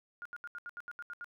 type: tone bursts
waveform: sine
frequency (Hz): 1423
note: F6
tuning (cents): +32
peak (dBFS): -40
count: 10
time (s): 0.22-1.244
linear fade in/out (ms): 0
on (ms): 34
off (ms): 76
effects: none